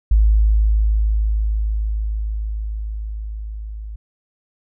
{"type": "tone with level ramp", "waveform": "sine", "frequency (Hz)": 53.3, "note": "G#1", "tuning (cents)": 46, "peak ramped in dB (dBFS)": [-9, -28], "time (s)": [0.11, 3.96], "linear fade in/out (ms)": 5, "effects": []}